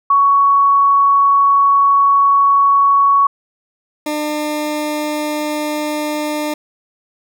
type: tone pair in turn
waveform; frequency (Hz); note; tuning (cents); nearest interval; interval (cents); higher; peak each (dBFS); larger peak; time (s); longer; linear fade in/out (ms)
sine / 20% pulse; 1117 / 300.9; C#6 / D4; +13 / +42; octave + major seventh; 2271; first; -8 / -13; first; 0.1-3.27 / 4.06-6.54; first; 5
effects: none